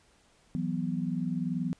sine chord, E suspended second, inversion none, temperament just, 164.81 / 185.42 / 247.2 Hz, E3 / F#3 / B3, 0 / +4 / +2 cents, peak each -33 dBFS, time 0.55-1.73 s, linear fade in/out 0 ms, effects pink hiss -64 dBFS RMS until 1.79 s + resampled to 22050 Hz

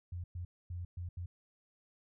sine tone bursts at uneven times, 88 Hz, F2, 14 cents sharp, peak -38 dBFS, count 5, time 0.12-0.24 / 0.35-0.45 / 0.7-0.85 / 0.97-1.09 / 1.17-1.26 s, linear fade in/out 5 ms, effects none

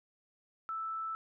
sine tone, 1318.5 Hz, E6, in tune, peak -35 dBFS, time 0.69-1.15 s, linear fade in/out 0 ms, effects none

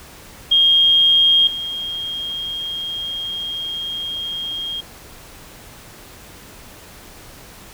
sine tone with level steps, 3235 Hz, G#7, 46 cents flat, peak -10 / -23 dBFS, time 0.51-4.81 s, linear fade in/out 10 ms, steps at 1.47 s, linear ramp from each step 2 ms, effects pink hiss -41 dBFS RMS until 7.73 s

